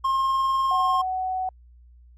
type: tone with tremolo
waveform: triangle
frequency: 1068 Hz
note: C6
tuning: 35 cents sharp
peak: -17 dBFS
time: 0.04-1.02 s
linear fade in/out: 10 ms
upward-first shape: triangle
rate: 20 Hz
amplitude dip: 25%
type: tone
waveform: sine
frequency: 747 Hz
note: F#5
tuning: 16 cents sharp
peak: -24 dBFS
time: 0.71-1.49 s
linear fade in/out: 2 ms
effects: added 60 Hz sine -48 dBFS peak until 2.17 s + AAC 64 kbps